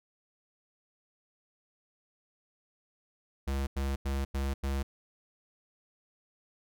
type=tone bursts; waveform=square; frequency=68.3 Hz; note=C#2; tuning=25 cents flat; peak=-30 dBFS; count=5; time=3.47-4.83 s; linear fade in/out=10 ms; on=200 ms; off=90 ms; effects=none

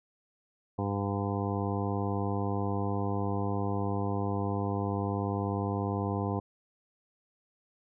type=harmonic tone with a mistuned harmonic; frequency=100.2 Hz; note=G2; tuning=38 cents sharp; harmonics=1 / 2 / 3 / 4 / 5 / 7 / 8 / 9 / 10; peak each=-32 / -35 / -37 / -38 / -39 / -40 / -41 / -42 / -42 dBFS; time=0.78-6.4 s; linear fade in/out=10 ms; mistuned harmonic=10; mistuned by=+29 cents; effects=none

